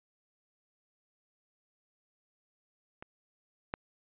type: clicks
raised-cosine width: 0.5 ms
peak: -29 / -18 dBFS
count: 2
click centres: 3.025 / 3.739 s
effects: resampled to 8000 Hz